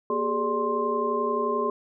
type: tone cluster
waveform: sine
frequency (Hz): 237.6 / 388.6 / 420 / 585 / 1051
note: A#3 / G4 / G#4 / D5 / C6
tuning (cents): +33 / -15 / +19 / -7 / +7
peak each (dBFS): -33 / -32 / -27 / -33 / -27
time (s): 0.1-1.7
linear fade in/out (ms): 2
effects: none